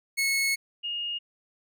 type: tone pair in turn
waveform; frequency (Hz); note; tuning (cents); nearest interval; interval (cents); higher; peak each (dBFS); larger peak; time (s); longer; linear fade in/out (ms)
sawtooth / sine; 2190 / 2850; C#7 / F7; -22 / +34; perfect fourth; 456; second; -20 / -29; first; 0.17-0.56 / 0.83-1.19; first; 20
effects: none